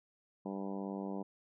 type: harmonic tone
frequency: 98 Hz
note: G2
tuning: in tune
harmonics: 2 / 3 / 4 / 5 / 6 / 7 / 8 / 9 / 10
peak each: -40 / -44 / -46 / -48 / -50 / -51 / -52 / -53 / -54 dBFS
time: 0.45-1.23 s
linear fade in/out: 10 ms
effects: none